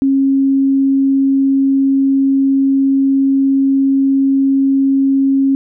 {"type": "tone", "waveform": "sine", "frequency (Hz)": 271.7, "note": "C#4", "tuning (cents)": -35, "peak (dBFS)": -9, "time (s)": [0.02, 5.55], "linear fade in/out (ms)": 0, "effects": []}